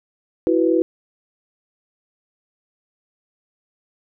sine chord, E suspended second, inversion none, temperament equal, 329.6 / 370 / 493.9 Hz, E4 / F#4 / B4, 0 / 0 / 0 cents, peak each -17 / -19 / -20 dBFS, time 0.47-0.82 s, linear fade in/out 0 ms, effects none

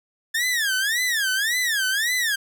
sawtooth tone with vibrato, 1746 Hz, A6, 14 cents flat, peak -17 dBFS, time 0.34-2.36 s, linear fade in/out 10 ms, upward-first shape sine, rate 1.8 Hz, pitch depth 250 cents each way, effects none

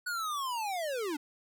square linear sweep, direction down, 1483 to 277.2 Hz, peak -33 dBFS, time 0.06-1.17 s, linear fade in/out 10 ms, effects none

